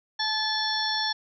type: harmonic tone with a mistuned harmonic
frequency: 867 Hz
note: A5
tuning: 26 cents flat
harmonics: 1 / 2 / 4 / 5 / 6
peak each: -31 / -31 / -31 / -31 / -31 dBFS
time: 0.19-1.13 s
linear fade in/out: 10 ms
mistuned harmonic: 6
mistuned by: +77 cents
effects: none